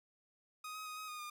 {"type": "tone with pitch steps", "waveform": "sawtooth", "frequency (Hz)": [1249, 1266, 1247, 1264, 1231, 1211], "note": ["D#6", "D#6", "D#6", "D#6", "D#6", "D#6"], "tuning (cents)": [6, 30, 3, 27, -19, -47], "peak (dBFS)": -40, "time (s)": [0.64, 1.3], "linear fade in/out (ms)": 5, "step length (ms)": 110, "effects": []}